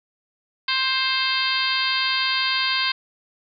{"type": "harmonic tone", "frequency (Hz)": 526, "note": "C5", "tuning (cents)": 9, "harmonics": [2, 3, 4, 5, 6, 7, 8, 9], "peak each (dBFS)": [-28, -28, -28, -28, -28, -28, -28, -28], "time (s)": [0.68, 2.92], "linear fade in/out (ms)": 5, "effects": []}